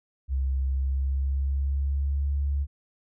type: tone with pitch glide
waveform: sine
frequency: 66.6 to 70.52 Hz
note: C2 to C#2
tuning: +31 to +30 cents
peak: -23 dBFS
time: 0.28-2.67 s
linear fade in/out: 50 ms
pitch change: +99 cents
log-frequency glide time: 0.67-2.31 s
effects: none